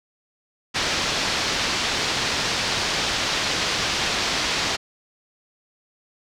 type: low-pass noise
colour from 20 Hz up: white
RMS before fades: -24 dBFS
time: 0.74-4.77 s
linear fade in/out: 20 ms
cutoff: 5400 Hz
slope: 24 dB/octave
effects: none